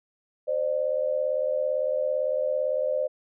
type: tone pair together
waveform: sine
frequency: 522.2 / 600 Hz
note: C5 / D5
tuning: -3 / +37 cents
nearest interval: major second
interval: 240 cents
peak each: -26 dBFS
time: 0.47-3.08 s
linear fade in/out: 20 ms
effects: none